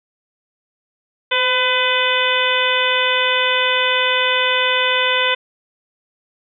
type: harmonic tone with a mistuned harmonic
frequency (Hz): 503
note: B4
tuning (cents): +32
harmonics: 1 / 2 / 3 / 4 / 5 / 6 / 7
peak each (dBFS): -22 / -22 / -22 / -22 / -22 / -22 / -22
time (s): 1.31-5.35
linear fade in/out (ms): 10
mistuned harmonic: 1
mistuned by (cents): +29
effects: none